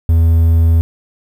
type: tone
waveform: triangle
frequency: 82.41 Hz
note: E2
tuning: in tune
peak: -5 dBFS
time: 0.09-0.81 s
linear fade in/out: 0 ms
effects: 7-bit